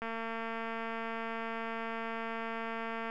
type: click train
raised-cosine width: 0.5 ms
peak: -24 dBFS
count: 700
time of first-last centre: 0.02-3.099 s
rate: 227 Hz
effects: none